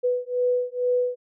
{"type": "beating tone pair", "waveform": "sine", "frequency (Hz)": [493.9, 496.1], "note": ["B4", "B4"], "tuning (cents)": [0, 8], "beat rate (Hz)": 2.2, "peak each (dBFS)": -24, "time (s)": [0.03, 1.16], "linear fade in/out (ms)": 20, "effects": []}